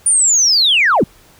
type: linear sweep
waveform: sine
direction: down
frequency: 9470 to 122.2 Hz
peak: -8 dBFS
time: 0.06-1.04 s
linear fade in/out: 5 ms
effects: tanh soft clip ceiling -4 dBFS + pink hiss -47 dBFS RMS until 1.39 s